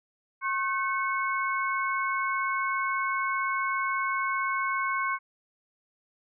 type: tone cluster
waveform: sine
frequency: 1079 / 1524 / 2197 Hz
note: C#6 / G6 / C#7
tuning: -47 / -49 / -16 cents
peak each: -28 / -32 / -32 dBFS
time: 0.41-5.19 s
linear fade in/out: 50 ms
effects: none